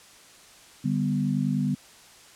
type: chord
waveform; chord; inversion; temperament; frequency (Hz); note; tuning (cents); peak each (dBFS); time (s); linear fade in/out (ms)
sine; G major; second; equal; 146.83 / 196 / 246.9; D3 / G3 / B3; 0 / 0 / 0; -27; 0.84-1.75; 10
effects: white hiss -51 dBFS RMS until 2.35 s + low-pass 9000 Hz 12 dB/octave